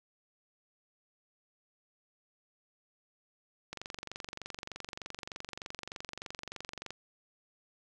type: click train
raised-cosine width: 0.2 ms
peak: -23 dBFS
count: 75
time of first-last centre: 3.73-6.906 s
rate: 23.3 Hz
effects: none